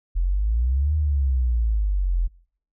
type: exponential two-way sweep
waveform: sine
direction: up then down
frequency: 41.37 to 77.78 to 41.37 Hz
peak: -18 dBFS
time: 0.15-2.28 s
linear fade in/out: 20 ms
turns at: 0.95 s
effects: noise-tail reverb RT60 0.6 s tail -24 dB re dry

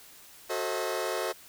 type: chord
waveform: sawtooth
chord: F# diminished seventh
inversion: none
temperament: just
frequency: 370 / 444 / 532.8 / 639.4 Hz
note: F#4 / A4 / C5 / Eb5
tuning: 0 / +16 / +31 / +47 cents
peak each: -31 dBFS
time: 0.49-1.33 s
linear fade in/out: 20 ms
effects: white hiss -52 dBFS RMS until 1.48 s

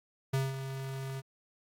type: tone with ADSR envelope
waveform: square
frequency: 134.3 Hz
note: C3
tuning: 46 cents sharp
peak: -27 dBFS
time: 0.33-1.22 s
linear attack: 10 ms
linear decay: 190 ms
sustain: -10 dB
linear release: 34 ms
effects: AAC 64 kbps

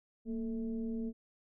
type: tone with frequency modulation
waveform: sine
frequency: 230 Hz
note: A#3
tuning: 23 cents flat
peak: -34 dBFS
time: 0.25-1.13 s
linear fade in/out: 50 ms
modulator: 211 Hz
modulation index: 0.65
effects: none

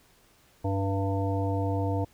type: harmonic tone with a mistuned harmonic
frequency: 97.5 Hz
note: G2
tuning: 9 cents flat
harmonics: 1 / 3 / 5 / 7 / 9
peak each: -27 / -32 / -34 / -35 / -37 dBFS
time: 0.64-2.05 s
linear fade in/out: 10 ms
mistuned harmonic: 9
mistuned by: +41 cents
effects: pink hiss -61 dBFS RMS until 2.13 s

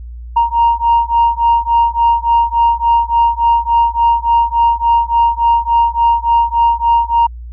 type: beating tone pair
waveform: sine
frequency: 932.3 / 935.8 Hz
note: A#5 / A#5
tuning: 0 / +6 cents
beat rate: 3.5 Hz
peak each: -11 dBFS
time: 0.36-7.27 s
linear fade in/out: 10 ms
effects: tanh soft clip ceiling -4 dBFS + added 59 Hz sine -26 dBFS peak until 7.52 s

